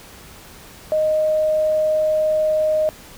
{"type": "tone", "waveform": "sine", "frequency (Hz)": 620, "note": "D#5", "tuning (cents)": -6, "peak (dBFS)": -15, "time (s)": [0.92, 2.89], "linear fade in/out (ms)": 0, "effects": ["pink hiss -42 dBFS RMS until 3.17 s"]}